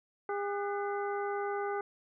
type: harmonic tone with a mistuned harmonic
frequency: 404.8 Hz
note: G#4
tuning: 44 cents flat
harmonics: 1 / 2 / 3 / 4 / 5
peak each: -34 / -37 / -41 / -43 / -49 dBFS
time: 0.29-1.81 s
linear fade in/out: 2 ms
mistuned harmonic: 4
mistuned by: -140 cents
effects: none